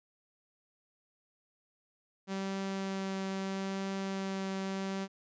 sawtooth tone with vibrato, 193.2 Hz, G3, 25 cents flat, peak -30 dBFS, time 2.27-5.08 s, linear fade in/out 50 ms, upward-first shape triangle, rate 0.77 Hz, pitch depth 9 cents each way, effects resampled to 16000 Hz

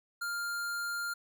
square tone, 1400 Hz, F6, 4 cents sharp, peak -34 dBFS, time 0.21-1.14 s, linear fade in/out 10 ms, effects none

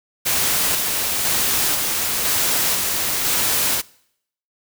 white noise with tremolo, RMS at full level -19 dBFS, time 0.25-3.82 s, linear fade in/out 20 ms, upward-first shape square, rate 1 Hz, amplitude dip 25%, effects noise-tail reverb RT60 0.7 s tail -23 dB re dry

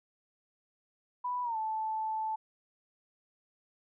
sine tone with pitch glide, 987.8 to 875 Hz, B5 to A5, 0 to -10 cents, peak -31 dBFS, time 1.24-2.36 s, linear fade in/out 10 ms, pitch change -210 cents, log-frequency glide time 1.43-1.57 s, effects none

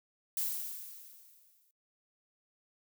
violet noise with exponential decay, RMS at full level -32 dBFS, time 0.37-1.71 s, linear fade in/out 2 ms, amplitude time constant 290 ms, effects noise-tail reverb RT60 0.1 s tail -22 dB re dry

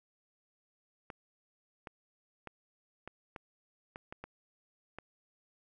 clicks, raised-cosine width 0.5 ms, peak -28 dBFS, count 9, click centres 1.102 / 1.872 / 2.473 / 3.076 / 3.362 / 3.959 / 4.125 / 4.24 / 4.986 s, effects none

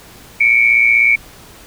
sine tone pair together, 2217 / 2333 Hz, C#7 / D7, 0 / -12 cents, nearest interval minor second, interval 88 cents, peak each -11 dBFS, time 0.4-1.16 s, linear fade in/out 10 ms, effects pink hiss -40 dBFS RMS until 1.66 s

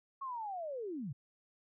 sine linear sweep, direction down, 1108.7 to 116.54 Hz, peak -38 dBFS, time 0.21-1.13 s, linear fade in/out 10 ms, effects none

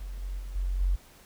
sine tone with level steps, 45.67 Hz, F#1, 22 cents flat, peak -34 / -31 / -35 / -26 / -22 dBFS, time 0-0.96 s, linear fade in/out 10 ms, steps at 0.22 / 0.39 / 0.55 / 0.8 s, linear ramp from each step 10 ms, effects pink hiss -55 dBFS RMS until 1.25 s

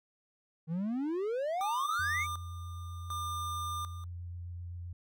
triangle exponential sweep, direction up, 154 to 2349 Hz, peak -29 dBFS, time 0.67-2.27 s, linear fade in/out 50 ms
square tone with tremolo, 1200 Hz, D6, 37 cents sharp, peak -36 dBFS, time 1.61-4.04 s, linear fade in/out 0 ms, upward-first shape square, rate 0.67 Hz, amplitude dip 80%
sine tone with vibrato, 87.31 Hz, F2, in tune, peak -39 dBFS, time 1.99-4.93 s, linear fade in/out 5 ms, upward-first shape square, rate 7.7 Hz, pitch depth 11 cents each way
effects none

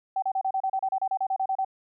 sine tone bursts, 768 Hz, G5, 36 cents flat, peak -23 dBFS, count 16, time 0.16-1.648 s, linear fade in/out 5 ms, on 63 ms, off 32 ms, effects none

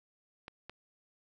clicks, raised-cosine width 0.3 ms, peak -28 dBFS, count 2, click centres 0.481 / 0.696 s, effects none

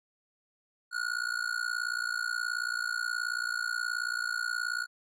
square tone with amplitude modulation, 1447 Hz, F#6, 39 cents flat, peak -27 dBFS, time 0.91-4.87 s, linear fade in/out 50 ms, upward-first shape sine, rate 58.6 Hz, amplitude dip 95%, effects low-pass 9000 Hz 12 dB/octave

